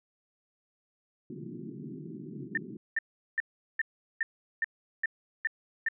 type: band-pass noise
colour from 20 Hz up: pink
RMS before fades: -42 dBFS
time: 1.3-2.77 s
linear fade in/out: 2 ms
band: 130 to 390 Hz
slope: 96 dB/octave
type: tone bursts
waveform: sine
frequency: 1800 Hz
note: A6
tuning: 39 cents sharp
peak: -25 dBFS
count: 9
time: 2.55-5.886 s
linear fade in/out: 2 ms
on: 24 ms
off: 390 ms
effects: none